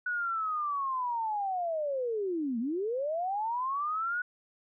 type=linear two-way sweep; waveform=sine; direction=down then up; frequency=1480 to 220 to 1480 Hz; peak=-29 dBFS; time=0.06-4.22 s; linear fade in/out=5 ms; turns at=2.59 s; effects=none